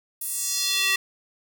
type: tone with high-pass filter sweep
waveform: square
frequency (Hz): 384.6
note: G4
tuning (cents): -33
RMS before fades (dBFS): -25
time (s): 0.21-0.96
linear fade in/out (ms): 5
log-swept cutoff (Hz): 12000 to 2100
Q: 1.9
effects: none